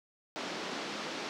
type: band-pass noise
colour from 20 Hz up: pink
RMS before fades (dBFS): -39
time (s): 0.36-1.29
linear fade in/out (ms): 0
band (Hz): 210 to 5500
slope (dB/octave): 24
effects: none